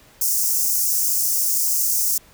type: high-pass noise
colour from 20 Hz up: white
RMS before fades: -20 dBFS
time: 0.21-2.18 s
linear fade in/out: 5 ms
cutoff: 5400 Hz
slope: 48 dB/octave
effects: pink hiss -51 dBFS RMS until 2.33 s